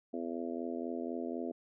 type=harmonic tone; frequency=84 Hz; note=E2; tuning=33 cents sharp; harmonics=3 / 4 / 5 / 6 / 7 / 8; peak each=-39 / -41 / -43 / -47 / -47 / -45 dBFS; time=0.13-1.52 s; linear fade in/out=10 ms; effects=none